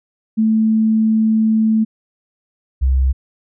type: tone pair in turn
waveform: sine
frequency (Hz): 220 / 65.71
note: A3 / C2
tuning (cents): 0 / +8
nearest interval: octave + major sixth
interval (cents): 2092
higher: first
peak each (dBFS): -11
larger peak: neither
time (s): 0.37-1.85 / 2.81-3.13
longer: first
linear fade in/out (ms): 20
effects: none